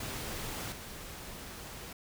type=noise with level steps; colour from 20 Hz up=pink; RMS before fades=-39 / -45 dBFS; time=0-1.93 s; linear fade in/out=5 ms; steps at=0.72 s; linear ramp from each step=2 ms; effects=none